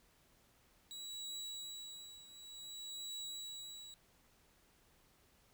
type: tone with tremolo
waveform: 30% pulse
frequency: 3901 Hz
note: B7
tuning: 22 cents flat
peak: -40 dBFS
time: 0.91-3.94 s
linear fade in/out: 0 ms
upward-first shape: triangle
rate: 0.55 Hz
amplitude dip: 80%
effects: pink hiss -70 dBFS RMS until 5.53 s